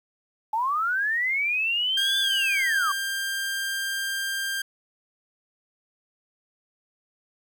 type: linear two-way sweep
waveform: sine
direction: up then down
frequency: 846 to 3520 to 1101 Hz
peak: -22 dBFS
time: 0.53-2.92 s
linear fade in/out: 5 ms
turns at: 2.19 s
type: tone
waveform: sawtooth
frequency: 1591 Hz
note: G6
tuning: 25 cents sharp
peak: -23 dBFS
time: 1.97-4.62 s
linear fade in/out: 5 ms
effects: 9-bit